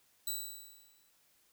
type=tone with exponential decay; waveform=5% pulse; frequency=3950 Hz; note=B7; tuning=in tune; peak=-25 dBFS; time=0.27-1.1 s; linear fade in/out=5 ms; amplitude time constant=180 ms; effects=white hiss -70 dBFS RMS until 1.52 s